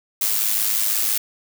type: noise with amplitude modulation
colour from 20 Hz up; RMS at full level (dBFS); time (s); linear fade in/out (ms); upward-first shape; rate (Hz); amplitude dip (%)
blue; -18; 0.21-1.18; 5; sine; 106; 60
effects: none